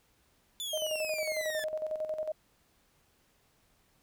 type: exponential sweep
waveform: sawtooth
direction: down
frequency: 3520 to 1717 Hz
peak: -32 dBFS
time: 0.6-1.64 s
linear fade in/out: 0 ms
type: tone with tremolo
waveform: sine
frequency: 622 Hz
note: D#5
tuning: 1 cent flat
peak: -30 dBFS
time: 0.73-2.32 s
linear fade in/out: 5 ms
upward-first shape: square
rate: 11 Hz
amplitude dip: 60%
effects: pink hiss -69 dBFS RMS until 4.02 s